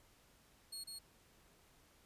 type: tone with echo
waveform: 25% pulse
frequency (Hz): 4315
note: C#8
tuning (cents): -47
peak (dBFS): -40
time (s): 0.72-0.84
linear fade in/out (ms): 10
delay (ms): 150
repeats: 1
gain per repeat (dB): -2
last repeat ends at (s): 0.99
effects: pink hiss -68 dBFS RMS until 2.05 s + resampled to 32000 Hz